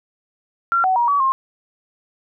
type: tone with pitch steps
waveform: sine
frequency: 1372 / 751 / 951 / 1138 / 1065 Hz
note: F6 / F#5 / A#5 / C#6 / C6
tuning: -31 / +26 / +34 / +45 / +30 cents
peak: -14 dBFS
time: 0.72-1.32 s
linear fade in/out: 0 ms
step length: 120 ms
effects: none